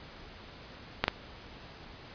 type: clicks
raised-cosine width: 0.3 ms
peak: -8 dBFS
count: 2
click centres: 1.04 / 1.081 s
effects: pink hiss -49 dBFS RMS until 2.14 s + resampled to 11025 Hz